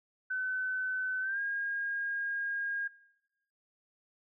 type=tone with pitch glide; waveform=sine; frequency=1516 to 1624.8 Hz; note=F#6 to G#6; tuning=+42 to -38 cents; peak=-31 dBFS; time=0.3-2.88 s; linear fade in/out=10 ms; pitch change=+120 cents; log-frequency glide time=1.21-1.4 s; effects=noise-tail reverb RT60 1.0 s tail -23 dB re dry